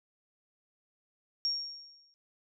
sine tone with exponential decay, 5550 Hz, F8, 12 cents flat, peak -26 dBFS, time 1.45-2.14 s, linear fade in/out 0 ms, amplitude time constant 150 ms, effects none

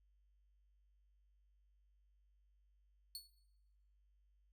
sawtooth tone with exponential decay, 4407 Hz, C#8, 11 cents flat, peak -39 dBFS, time 3.15-3.3 s, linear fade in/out 1 ms, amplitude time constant 32 ms, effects noise-tail reverb RT60 0.9 s tail -17 dB re dry + added 50 Hz sine -70 dBFS peak until 4.52 s

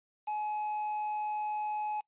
triangle tone with quantisation, 846 Hz, G#5, 32 cents sharp, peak -30 dBFS, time 0.27-2.01 s, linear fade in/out 10 ms, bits 8, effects noise-tail reverb RT60 0.1 s tail -23 dB re dry + resampled to 8000 Hz

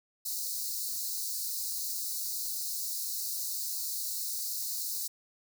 white high-pass noise, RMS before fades -35 dBFS, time 0.25-5.08 s, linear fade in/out 10 ms, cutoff 4000 Hz, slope 96 dB/octave, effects none

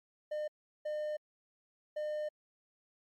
triangle tone bursts at uneven times, 605 Hz, D#5, 49 cents flat, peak -32 dBFS, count 3, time 0.31-0.48 / 0.85-1.17 / 1.96-2.29 s, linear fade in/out 10 ms, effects MP3 64 kbps

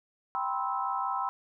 sine chord, C major seventh, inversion second, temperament just, 784.9 / 981.1 / 1046.5 / 1308.1 Hz, G5 / B5 / C6 / E6, +2 / -12 / 0 / -14 cents, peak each -34 dBFS, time 0.35-1.29 s, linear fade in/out 0 ms, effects none

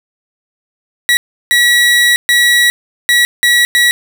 30% pulse tone bursts at uneven times, 1930 Hz, B6, 40 cents flat, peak -4 dBFS, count 6, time 1.09-1.17 / 1.51-2.16 / 2.29-2.7 / 3.09-3.25 / 3.43-3.65 / 3.75-3.91 s, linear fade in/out 0 ms, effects none

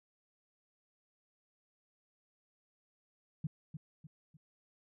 sine tone with echo, 154.2 Hz, D#3, 15 cents flat, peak -32 dBFS, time 3.44-3.47 s, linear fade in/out 5 ms, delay 300 ms, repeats 3, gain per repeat -8 dB, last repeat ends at 4.37 s, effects none

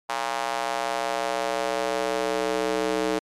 square tone with high-pass filter sweep, 62.8 Hz, B1, 30 cents sharp, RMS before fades -26 dBFS, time 0.09-3.19 s, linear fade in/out 5 ms, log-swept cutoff 850 to 380 Hz, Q 2.2, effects low-pass 9000 Hz 12 dB/octave + MP3 96 kbps

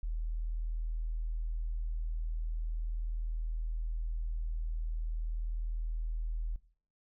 sine tone, 40.2 Hz, E1, 43 cents flat, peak -32 dBFS, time 0.03-6.56 s, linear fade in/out 0 ms, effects noise-tail reverb RT60 0.5 s tail -19 dB re dry

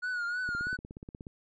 triangle tone with vibrato, 1450 Hz, F#6, 35 cents flat, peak -29 dBFS, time 0.02-0.77 s, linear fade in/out 20 ms, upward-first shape triangle, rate 3.2 Hz, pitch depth 72 cents each way
click train, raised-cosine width 3 ms, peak -30 dBFS, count 14, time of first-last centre 0.49-1.268 s, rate 16.7 Hz
effects resampled to 16000 Hz

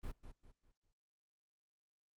brown noise with echo, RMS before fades -42 dBFS, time 0.03-0.12 s, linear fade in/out 10 ms, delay 200 ms, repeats 4, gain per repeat -9 dB, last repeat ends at 0.92 s, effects noise-tail reverb RT60 0.6 s tail -24 dB re dry + Opus 32 kbps

